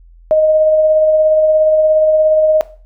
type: tone with tremolo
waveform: sine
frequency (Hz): 622.3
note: D#5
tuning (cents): 0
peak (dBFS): -6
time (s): 0.31-2.61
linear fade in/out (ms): 0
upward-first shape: sine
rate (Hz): 17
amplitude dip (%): 25
effects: noise-tail reverb RT60 0.4 s tail -17 dB re dry + added 42 Hz sine -39 dBFS peak until 2.85 s